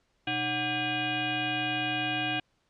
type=tone with frequency modulation; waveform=sine; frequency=1600 Hz; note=G6; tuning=35 cents sharp; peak=-27 dBFS; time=0.27-2.4 s; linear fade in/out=5 ms; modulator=431 Hz; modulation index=3.6; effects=pink hiss -72 dBFS RMS until 2.69 s + low-pass 6000 Hz 12 dB/octave